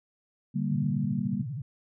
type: chord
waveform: sine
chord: G minor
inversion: second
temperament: equal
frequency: 146.83 / 196 / 233.1 Hz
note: D3 / G3 / Bb3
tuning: 0 / 0 / 0 cents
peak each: -30 / -30 / -32 dBFS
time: 0.54-1.43 s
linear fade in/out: 20 ms
type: tone with vibrato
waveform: sine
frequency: 132.7 Hz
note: C3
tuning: 25 cents sharp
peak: -32 dBFS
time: 0.71-1.62 s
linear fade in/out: 5 ms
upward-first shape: sine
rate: 14 Hz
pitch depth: 280 cents each way
effects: none